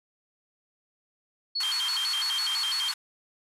sine tone with vibrato, 3729 Hz, A#7, in tune, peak -26 dBFS, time 1.55-2.92 s, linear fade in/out 10 ms, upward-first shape square, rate 6 Hz, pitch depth 280 cents each way
pink band-pass noise, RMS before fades -36 dBFS, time 1.6-2.94 s, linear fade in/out 5 ms, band 930 to 12000 Hz, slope 48 dB/octave
effects none

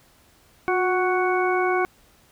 harmonic tone with a mistuned harmonic, 370.3 Hz, F#4, 1 cent sharp, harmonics 1 / 2 / 3 / 4 / 6, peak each -22 / -25 / -27 / -28 / -30 dBFS, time 0.68-1.85 s, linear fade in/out 0 ms, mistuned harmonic 1, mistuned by -39 cents, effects pink hiss -57 dBFS RMS until 2.31 s

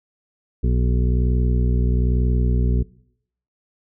harmonic tone, 61.1 Hz, B1, 18 cents flat, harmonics 1 / 2 / 3 / 4 / 6 / 7, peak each -17 / -23 / -27 / -29 / -33 / -34 dBFS, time 0.63-2.83 s, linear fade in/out 10 ms, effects noise-tail reverb RT60 0.7 s tail -21 dB re dry

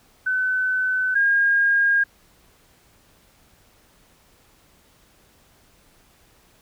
sine tone pair in turn, 1513 / 1622.1 Hz, F#6 / G#6, +38 / -41 cents, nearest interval minor second, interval 121 cents, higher second, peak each -19 / -15 dBFS, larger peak second, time 0.26-1.15 / 1.15-2.04 s, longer neither, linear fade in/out 10 ms, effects pink hiss -57 dBFS RMS until 6.61 s

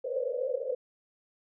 pink band-pass noise, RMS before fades -32 dBFS, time 0.04-0.75 s, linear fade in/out 5 ms, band 480 to 560 Hz, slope 96 dB/octave, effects none

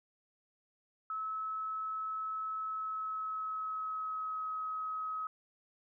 sine tone with pitch glide, 1296 to 1273.7 Hz, E6 to D#6, -30 to +40 cents, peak -35 dBFS, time 1.1-5.27 s, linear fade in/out 2 ms, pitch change -30 cents, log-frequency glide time 2.61-4.54 s, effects none

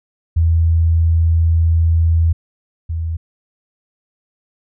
sine tone pair in turn, 82.41 / 81.94 Hz, E2 / E2, 0 / -10 cents, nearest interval unison, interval 10 cents, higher first, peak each -10 / -18 dBFS, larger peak first, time 0.36-2.33 / 2.89-3.17 s, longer first, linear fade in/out 10 ms, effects none

